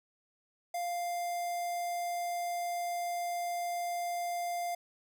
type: tone with notch filter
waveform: square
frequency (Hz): 698.5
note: F5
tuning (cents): 0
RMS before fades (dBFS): -35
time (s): 0.74-4.75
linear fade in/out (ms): 5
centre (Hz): 3000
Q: 1.1
effects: none